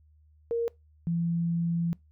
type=tone pair in turn; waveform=sine; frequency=466.2 / 169.07 Hz; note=A#4 / E3; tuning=0 / +44 cents; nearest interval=octave + tritone; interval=1756 cents; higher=first; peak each=-25 dBFS; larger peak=neither; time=0.51-0.68 / 1.07-1.93 s; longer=second; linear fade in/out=0 ms; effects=noise-tail reverb RT60 0.2 s tail -24 dB re dry + added 76 Hz sine -57 dBFS peak until 2.11 s